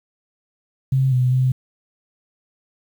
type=tone with pitch steps; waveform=sine; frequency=132.9 / 126.2 / 129.1 Hz; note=C3 / B2 / C3; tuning=+27 / +38 / -23 cents; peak=-14 dBFS; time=0.92-1.52 s; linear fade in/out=5 ms; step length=200 ms; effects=8-bit